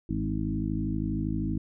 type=harmonic tone with a mistuned harmonic; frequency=52.6 Hz; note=G#1; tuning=23 cents sharp; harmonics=1 / 2 / 3 / 4 / 5 / 6; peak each=-34 / -34 / -34 / -34 / -34 / -34 dBFS; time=0.09-1.58 s; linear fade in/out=5 ms; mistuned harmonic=3; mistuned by=+36 cents; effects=none